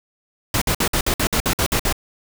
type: noise bursts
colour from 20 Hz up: pink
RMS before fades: -19 dBFS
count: 11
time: 0.54-1.926 s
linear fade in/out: 2 ms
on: 76 ms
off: 55 ms
effects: none